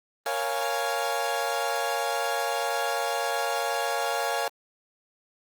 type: chord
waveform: 30% pulse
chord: Bb minor seventh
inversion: none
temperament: equal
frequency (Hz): 466.2 / 554.4 / 698.5 / 830.6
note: Bb4 / Db5 / F5 / Ab5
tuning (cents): 0 / 0 / 0 / 0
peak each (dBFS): -31 / -29 / -28 / -28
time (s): 0.26-4.48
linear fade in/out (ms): 2
effects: Opus 24 kbps